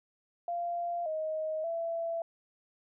sine tone with pitch steps, 692 / 627 / 668 Hz, F5 / D#5 / E5, -16 / +13 / +23 cents, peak -31 dBFS, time 0.48-2.22 s, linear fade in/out 2 ms, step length 580 ms, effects none

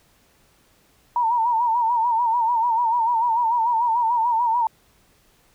sine tone with vibrato, 932.3 Hz, A#5, in tune, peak -17 dBFS, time 1.16-4.67 s, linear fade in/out 2 ms, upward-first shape sine, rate 6.8 Hz, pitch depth 86 cents each way, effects pink hiss -59 dBFS RMS until 5.54 s

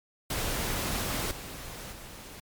pink noise with level steps, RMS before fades -31 / -41 / -45 dBFS, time 0.3-2.4 s, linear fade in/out 5 ms, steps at 1.31 / 1.92 s, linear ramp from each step 2 ms, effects MP3 96 kbps

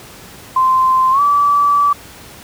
sine tone with pitch glide, 1040 to 1154 Hz, C6 to D6, -11 to -31 cents, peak -9 dBFS, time 0.56-1.93 s, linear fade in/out 5 ms, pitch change +180 cents, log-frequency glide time 1.11-1.21 s, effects pink hiss -37 dBFS RMS until 2.43 s + high-pass 60 Hz 12 dB/octave

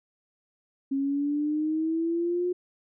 sine exponential sweep, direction up, 270.8 to 361.1 Hz, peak -24 dBFS, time 0.91-2.53 s, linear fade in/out 10 ms, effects none

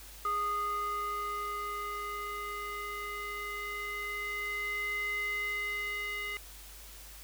square tone with band-pass filter sweep, 412 Hz, G#4, 14 cents flat, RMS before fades -36 dBFS, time 0.25-6.37 s, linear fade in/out 0 ms, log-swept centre 1300 to 2300 Hz, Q 6.4, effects added 50 Hz sine -51 dBFS peak until 7.23 s + white hiss -51 dBFS RMS until 7.23 s

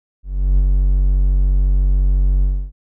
triangle tone with ADSR envelope, 47.04 Hz, F#1, 29 cents sharp, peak -7 dBFS, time 0.23-2.72 s, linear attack 350 ms, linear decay 40 ms, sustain -2 dB, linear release 290 ms, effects none

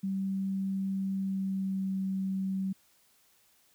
sine tone with pitch glide, 193.2 to 191.42 Hz, G3 to G3, -25 to -41 cents, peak -29 dBFS, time 0.03-2.73 s, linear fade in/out 10 ms, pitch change -16 cents, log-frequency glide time 1.02-1.97 s, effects white hiss -66 dBFS RMS until 3.74 s

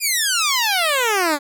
10% pulse exponential sweep, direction down, 2489 to 277.2 Hz, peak -8 dBFS, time 0-1.39 s, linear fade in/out 50 ms, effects none

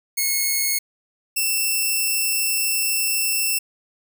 5% pulse tone pair in turn, 2181 / 2672 Hz, C#7 / E7, -29 / +23 cents, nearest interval major third, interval 352 cents, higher second, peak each -9 / -10 dBFS, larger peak first, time 0.17-0.79 / 1.36-3.59 s, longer second, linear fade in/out 10 ms, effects none

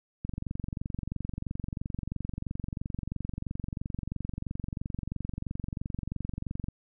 click train, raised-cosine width 5 ms, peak -21 dBFS, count 149, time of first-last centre 0.25-6.685 s, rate 23 Hz, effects none

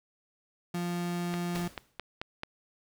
35% pulse tone, 174.61 Hz, F3, in tune, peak -29 dBFS, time 0.74-1.68 s, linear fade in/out 5 ms
click train, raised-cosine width 0.3 ms, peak -19 dBFS, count 6, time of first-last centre 1.34-2.434 s, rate 4.57 Hz
pink noise with exponential decay, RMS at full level -39 dBFS, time 1.55-1.99 s, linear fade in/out 1 ms, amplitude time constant 95 ms
effects none

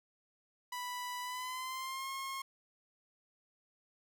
sawtooth tone with pitch glide, 987.8 to 1077.2 Hz, B5 to C#6, 0 to -50 cents, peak -35 dBFS, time 0.72-2.42 s, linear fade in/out 5 ms, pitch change +150 cents, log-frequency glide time 1.21-2.1 s, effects none

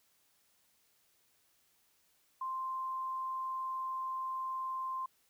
sine tone, 1046.5 Hz, C6, in tune, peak -35 dBFS, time 2.41-5.06 s, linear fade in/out 5 ms, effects white hiss -72 dBFS RMS until 5.29 s

